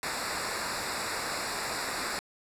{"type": "noise with comb filter", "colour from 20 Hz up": "pink", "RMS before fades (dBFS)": -33, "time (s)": [0.03, 2.19], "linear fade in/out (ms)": 0, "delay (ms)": 0.32, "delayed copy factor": -0.9, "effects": ["low-pass 10000 Hz 12 dB/octave"]}